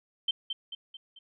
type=tone with echo; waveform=sine; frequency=3116 Hz; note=G7; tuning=11 cents flat; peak=-24 dBFS; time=0.28-0.31 s; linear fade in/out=5 ms; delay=220 ms; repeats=4; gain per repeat=-6 dB; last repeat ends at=1.19 s; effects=none